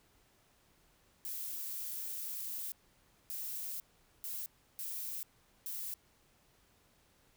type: noise bursts at uneven times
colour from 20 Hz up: violet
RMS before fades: -41 dBFS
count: 5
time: 1.25-2.72 / 3.3-3.8 / 4.24-4.46 / 4.79-5.23 / 5.66-5.94 s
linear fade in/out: 0 ms
effects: pink hiss -69 dBFS RMS until 7.36 s